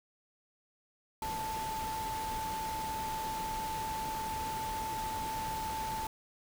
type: tone in noise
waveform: sine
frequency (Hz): 880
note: A5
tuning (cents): 0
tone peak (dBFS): -35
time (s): 1.22-6.07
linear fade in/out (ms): 2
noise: pink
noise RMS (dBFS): -42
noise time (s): 1.22-6.07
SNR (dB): +4
effects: none